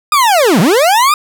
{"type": "linear two-way sweep", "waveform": "40% pulse", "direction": "down then up", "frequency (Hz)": [1244.5, 147.4, 1244.5], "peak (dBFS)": -6, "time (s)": [0.12, 1.14], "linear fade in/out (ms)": 2, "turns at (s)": 0.6, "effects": []}